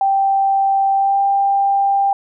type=tone with pitch glide; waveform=sine; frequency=783 to 792.6 Hz; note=G5 to G5; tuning=-2 to +19 cents; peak=-12 dBFS; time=0.01-2.13 s; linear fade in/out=2 ms; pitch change=+21 cents; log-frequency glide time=0.95-1.2 s; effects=none